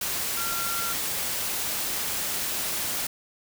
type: tone in noise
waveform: sine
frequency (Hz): 1375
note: F6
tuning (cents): -27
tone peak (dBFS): -32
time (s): 0.37-0.93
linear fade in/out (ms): 5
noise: white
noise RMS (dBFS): -29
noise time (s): 0.01-3.07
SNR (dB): -6
effects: none